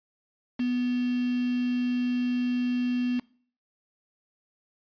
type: tone with quantisation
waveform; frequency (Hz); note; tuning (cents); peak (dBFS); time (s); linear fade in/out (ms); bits
sine; 246.9; B3; 0; -24; 0.59-3.2; 10; 6
effects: noise-tail reverb RT60 0.5 s tail -23 dB re dry + resampled to 11025 Hz